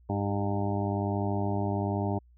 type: harmonic tone with a mistuned harmonic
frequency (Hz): 101.1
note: G#2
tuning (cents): -46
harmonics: 1 / 2 / 3 / 4 / 6 / 7 / 8 / 9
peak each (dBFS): -30 / -33 / -35 / -36 / -38 / -38 / -39 / -40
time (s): 0.09-2.19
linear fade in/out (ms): 10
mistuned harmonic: 4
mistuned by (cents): -32
effects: added 60 Hz sine -55 dBFS peak until 2.37 s